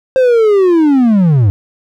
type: linear sweep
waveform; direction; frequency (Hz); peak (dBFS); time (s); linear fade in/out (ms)
triangle; down; 529 to 92.5; -4; 0.16-1.5; 0
effects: none